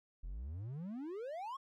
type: exponential sweep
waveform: triangle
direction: up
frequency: 38.89 to 1127 Hz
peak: -39 dBFS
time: 0.23-1.57 s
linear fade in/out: 10 ms
effects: none